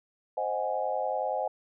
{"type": "chord", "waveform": "sine", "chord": "Ab dominant seventh", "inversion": "first", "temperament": "equal", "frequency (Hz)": [523.3, 622.3, 740, 830.6], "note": ["C5", "Eb5", "Gb5", "Ab5"], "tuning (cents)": [0, 0, 0, 0], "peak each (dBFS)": -33, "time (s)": [0.37, 1.48], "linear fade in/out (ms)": 5, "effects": []}